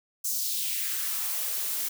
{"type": "noise with high-pass filter sweep", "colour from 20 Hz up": "blue", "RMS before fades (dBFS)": -30, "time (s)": [0.24, 1.89], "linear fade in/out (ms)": 10, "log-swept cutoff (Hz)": [6800, 210], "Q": 1.9, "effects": []}